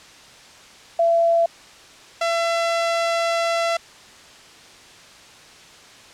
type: tone pair in turn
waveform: sine / sawtooth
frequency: 673 / 673 Hz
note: E5 / E5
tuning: +36 / +36 cents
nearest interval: unison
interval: 0 cents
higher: neither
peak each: -14 / -15 dBFS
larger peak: first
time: 0.99-1.46 / 2.21-3.77 s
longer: second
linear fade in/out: 5 ms
effects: white hiss -45 dBFS RMS until 6.13 s + low-pass 6000 Hz 12 dB/octave